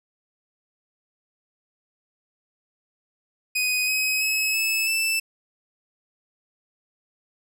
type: tone with pitch steps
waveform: sawtooth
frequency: 2499 / 2535 / 2572 / 2610 / 2648 Hz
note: D#7 / D#7 / E7 / E7 / E7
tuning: +7 / +32 / -43 / -18 / +7 cents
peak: -18 dBFS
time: 3.55-5.2 s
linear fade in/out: 10 ms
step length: 330 ms
effects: none